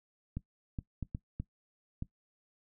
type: clicks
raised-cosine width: 5 ms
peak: -24 dBFS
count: 6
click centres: 0.37 / 0.788 / 1.027 / 1.149 / 1.4 / 2.024 s
effects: noise-tail reverb RT60 0.1 s tail -18 dB re dry